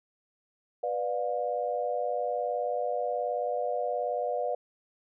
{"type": "chord", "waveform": "sine", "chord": "B diminished", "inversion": "none", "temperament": "just", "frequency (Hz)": [493.9, 592.7, 711.2], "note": ["B4", "D5", "F5"], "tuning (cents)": [0, 16, 31], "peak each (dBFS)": -32, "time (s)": [0.83, 4.55], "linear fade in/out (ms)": 5, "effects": []}